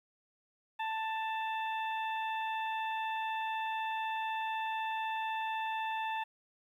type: harmonic tone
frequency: 884 Hz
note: A5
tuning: 8 cents sharp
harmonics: 1 / 2 / 3 / 4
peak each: -34 / -42 / -43 / -48 dBFS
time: 0.79-6.24 s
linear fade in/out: 10 ms
effects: 11-bit